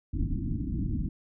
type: low-pass noise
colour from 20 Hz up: pink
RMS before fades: -30 dBFS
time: 0.13-1.09 s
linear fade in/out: 10 ms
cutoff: 320 Hz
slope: 96 dB/octave
effects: none